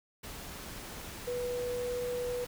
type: tone in noise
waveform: sine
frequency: 490.7 Hz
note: B4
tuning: 11 cents flat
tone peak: -32 dBFS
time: 1.27-2.45 s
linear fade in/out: 10 ms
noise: pink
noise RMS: -44 dBFS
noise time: 0.23-2.47 s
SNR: +9 dB
effects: none